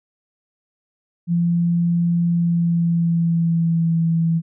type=tone with pitch glide; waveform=sine; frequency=171.3 to 165.08 Hz; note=F3 to E3; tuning=-33 to +3 cents; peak=-15 dBFS; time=1.27-4.42 s; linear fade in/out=50 ms; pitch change=-64 cents; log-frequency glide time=2.26-3.99 s; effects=none